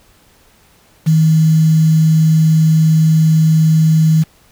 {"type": "tone with quantisation", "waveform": "sine", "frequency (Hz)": 158.7, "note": "D#3", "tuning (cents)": 35, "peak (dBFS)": -7, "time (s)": [1.06, 4.24], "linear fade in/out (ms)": 20, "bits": 5, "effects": ["pink hiss -50 dBFS RMS until 4.51 s"]}